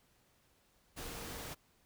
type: tone in noise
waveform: sine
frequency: 466.2 Hz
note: A#4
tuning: in tune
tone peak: -55 dBFS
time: 1-1.52 s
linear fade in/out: 20 ms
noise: pink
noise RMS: -45 dBFS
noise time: 0.96-1.55 s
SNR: -13 dB
effects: pink hiss -71 dBFS RMS until 1.85 s